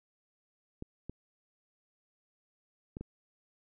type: clicks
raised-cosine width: 3 ms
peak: -27 dBFS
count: 4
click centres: 0.824 / 1.096 / 2.969 / 3.01 s
effects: none

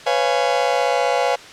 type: chord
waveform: 40% pulse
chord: C# dominant seventh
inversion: third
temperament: just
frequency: 498.9 / 554.4 / 693 / 831.5 Hz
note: B4 / C#5 / E#5 / G#5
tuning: +17 / 0 / -14 / +2 cents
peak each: -21 dBFS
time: 0.06-1.36 s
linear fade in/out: 10 ms
effects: white hiss -39 dBFS RMS until 1.52 s + low-pass 5000 Hz 12 dB/octave

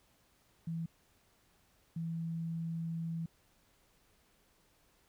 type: tone bursts at uneven times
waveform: sine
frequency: 165.1 Hz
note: E3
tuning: 3 cents sharp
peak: -35 dBFS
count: 2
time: 0.67-0.86 / 1.96-3.26 s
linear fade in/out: 5 ms
effects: pink hiss -70 dBFS RMS until 5.08 s

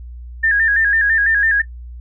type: tone with vibrato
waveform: sine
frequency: 1722 Hz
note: A6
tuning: 38 cents flat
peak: -12 dBFS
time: 0.43-1.62 s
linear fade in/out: 10 ms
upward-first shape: square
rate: 6 Hz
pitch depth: 73 cents each way
effects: noise-tail reverb RT60 0.1 s tail -18 dB re dry + added 60 Hz sine -30 dBFS peak until 2 s

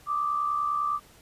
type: tone pair together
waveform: sine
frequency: 1174.7 / 1244.6 Hz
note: D6 / D#6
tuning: 0 / 0 cents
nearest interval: minor second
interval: 100 cents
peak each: -25 / -33 dBFS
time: 0.06-1 s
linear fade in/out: 50 ms
effects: pink hiss -55 dBFS RMS until 1.21 s + resampled to 32000 Hz

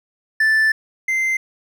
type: tone pair in turn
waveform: triangle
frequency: 1760 / 2079 Hz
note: A6 / C7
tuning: 0 / -12 cents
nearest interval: minor third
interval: 288 cents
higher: second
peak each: -11 / -15 dBFS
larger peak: first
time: 0.4-0.72 / 1.08-1.37 s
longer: first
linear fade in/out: 5 ms
effects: none

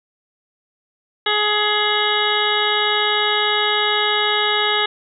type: harmonic tone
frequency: 419.8 Hz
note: G#4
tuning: 19 cents sharp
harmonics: 1 / 2 / 3 / 4 / 5 / 7 / 8 / 9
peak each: -24 / -24 / -24 / -24 / -24 / -24 / -24 / -24 dBFS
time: 1.26-4.86 s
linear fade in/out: 5 ms
effects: none

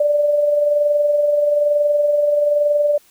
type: tone with amplitude modulation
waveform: sine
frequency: 587.3 Hz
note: D5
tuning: in tune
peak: -11 dBFS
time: 0-2.98 s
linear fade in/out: 5 ms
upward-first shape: sine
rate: 21.1 Hz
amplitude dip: 40%
effects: white hiss -53 dBFS RMS until 3.1 s

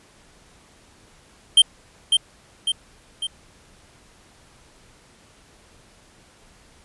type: tone with echo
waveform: square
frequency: 3144 Hz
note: G7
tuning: 4 cents sharp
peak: -9 dBFS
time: 1.57-1.62 s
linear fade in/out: 5 ms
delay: 550 ms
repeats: 3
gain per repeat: -5 dB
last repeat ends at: 3.27 s
effects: pink hiss -53 dBFS RMS until 6.84 s + resampled to 24000 Hz

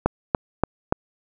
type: click train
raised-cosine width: 1 ms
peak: -3 dBFS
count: 4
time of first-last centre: 0.06-0.925 s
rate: 3.47 Hz
effects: none

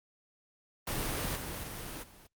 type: noise with level steps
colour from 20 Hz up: pink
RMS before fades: -34 / -39 / -41 / -55 dBFS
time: 0.87-2.27 s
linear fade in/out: 5 ms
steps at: 1.35 / 1.62 / 2.02 s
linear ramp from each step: 20 ms
effects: Opus 32 kbps

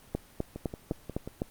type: two click trains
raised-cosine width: 2 ms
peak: -16 / -23 dBFS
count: 6 / 5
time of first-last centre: 0.15-1.419 / 0.56-1.276 s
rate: 3.94 / 5.59 Hz
effects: pink hiss -56 dBFS RMS until 1.5 s + Opus 24 kbps

